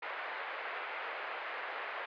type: band-pass noise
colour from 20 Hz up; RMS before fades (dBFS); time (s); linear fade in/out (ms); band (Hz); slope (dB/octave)
white; -41; 0.02-2.06; 10; 480 to 2200; 24
effects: resampled to 11025 Hz